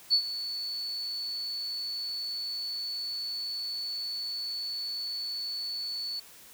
sine tone with ADSR envelope, 4446 Hz, C#8, 4 cents sharp, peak -18 dBFS, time 0.1-6.2 s, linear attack 33 ms, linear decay 81 ms, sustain -14 dB, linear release 8 ms, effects white hiss -52 dBFS RMS until 6.53 s

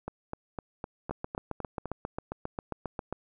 two click trains, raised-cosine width 1 ms, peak -21 / -19 dBFS, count 8 / 16, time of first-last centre 0.08-1.857 / 1.11-3.126 s, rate 3.94 / 7.44 Hz, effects none

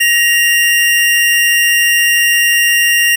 square tone pair together, 1888.9 / 2783 Hz, A#6 / F7, +22 / -7 cents, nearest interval perfect fifth, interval 671 cents, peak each -12 dBFS, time 0-3.16 s, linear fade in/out 10 ms, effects none

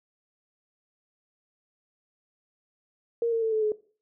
sine tone with pitch steps, 466.2 / 455.8 / 445.7 / 435.7 / 426 Hz, A#4 / A#4 / A4 / A4 / G#4, 0 / -39 / +22 / -17 / +44 cents, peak -22 dBFS, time 3.22-3.72 s, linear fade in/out 2 ms, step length 100 ms, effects noise-tail reverb RT60 0.4 s tail -18 dB re dry

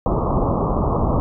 pink low-pass noise, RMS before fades -19 dBFS, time 0.06-1.2 s, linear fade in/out 0 ms, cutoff 1200 Hz, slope 96 dB/octave, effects none

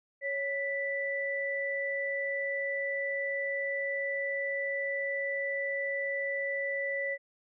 sine tone pair together, 554.4 / 1975.7 Hz, C#5 / B6, 0 / 0 cents, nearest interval octave + minor seventh, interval 2200 cents, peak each -34 / -32 dBFS, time 0.21-7.18 s, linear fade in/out 50 ms, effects none

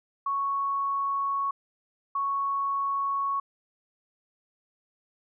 sine tone pair in turn, 1108.7 / 1108.7 Hz, C#6 / C#6, 0 / 0 cents, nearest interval unison, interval 0 cents, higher neither, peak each -25 dBFS, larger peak neither, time 0.26-1.51 / 2.15-3.4 s, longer neither, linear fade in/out 5 ms, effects none

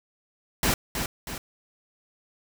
pink noise with echo, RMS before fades -23 dBFS, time 0.63-0.74 s, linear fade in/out 2 ms, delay 320 ms, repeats 2, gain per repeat -6 dB, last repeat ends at 1.38 s, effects none

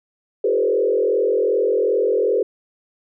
sine tone with frequency modulation, 450 Hz, A4, 39 cents sharp, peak -15 dBFS, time 0.44-2.43 s, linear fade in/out 5 ms, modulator 42.6 Hz, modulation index 1.7, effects none

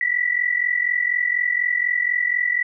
sine tone pair together, 1937 / 1981.1 Hz, B6 / B6, -34 / +5 cents, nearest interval unison, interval 39 cents, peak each -21 dBFS, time 0.01-2.63 s, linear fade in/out 2 ms, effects none

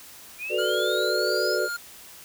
sine linear sweep, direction up, 2375 to 5274 Hz, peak -30 dBFS, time 0.38-1.59 s, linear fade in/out 50 ms
sine chord, B minor seventh, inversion second, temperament equal, 370 / 440 / 493.9 / 587.3 Hz, F#4 / A4 / B4 / D5, 0 / 0 / 0 / 0 cents, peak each -28 / -29 / -29 / -28 dBFS, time 0.49-1.69 s, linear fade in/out 50 ms
square tone, 1411 Hz, F6, 17 cents sharp, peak -29 dBFS, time 0.58-1.77 s, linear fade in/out 10 ms
effects white hiss -46 dBFS RMS until 2.24 s

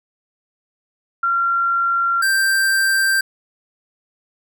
sine / square tone pair in turn, 1375 / 1572.1 Hz, F6 / G6, -27 / +5 cents, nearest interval major second, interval 232 cents, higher second, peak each -15 dBFS, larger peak neither, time 1.23-2.22 / 2.22-3.21 s, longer neither, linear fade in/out 5 ms, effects none

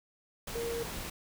sine tone in noise, 466.2 Hz, A#4, in tune, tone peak -33 dBFS, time 0.55-0.83 s, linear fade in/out 5 ms, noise pink, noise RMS -40 dBFS, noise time 0.47-1.1 s, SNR +4 dB, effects none

